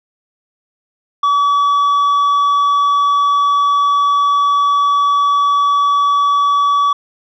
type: tone with tanh clipping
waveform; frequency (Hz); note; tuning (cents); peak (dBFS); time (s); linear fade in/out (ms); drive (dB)
triangle; 1142; D6; -49; -11; 1.23-6.93; 5; 9
effects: none